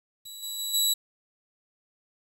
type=tone with level steps; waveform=20% pulse; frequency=3919 Hz; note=B7; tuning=14 cents flat; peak=-34 / -27 / -24 / -16 dBFS; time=0.25-0.94 s; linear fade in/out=10 ms; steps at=0.42 / 0.58 / 0.73 s; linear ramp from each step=20 ms; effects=9-bit